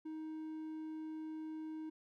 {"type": "tone", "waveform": "triangle", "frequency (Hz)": 314, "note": "D#4", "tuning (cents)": 16, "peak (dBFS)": -40, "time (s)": [0.05, 1.9], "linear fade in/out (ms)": 10, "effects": []}